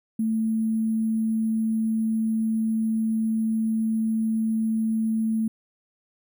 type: tone with sample-and-hold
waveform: sine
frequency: 221.4 Hz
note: A3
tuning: 11 cents sharp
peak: -21 dBFS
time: 0.19-5.48 s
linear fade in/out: 5 ms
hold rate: 11025 Hz
effects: none